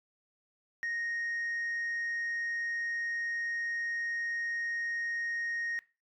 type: tone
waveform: sine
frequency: 1864.7 Hz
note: A#6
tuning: in tune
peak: -30 dBFS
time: 0.83-5.79 s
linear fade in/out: 0 ms
effects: noise-tail reverb RT60 0.3 s tail -20 dB re dry + tanh soft clip ceiling -30 dBFS